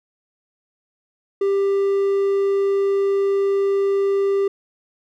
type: tone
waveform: triangle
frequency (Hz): 395.3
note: G4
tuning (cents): +15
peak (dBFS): -14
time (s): 1.41-4.48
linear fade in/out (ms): 5
effects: none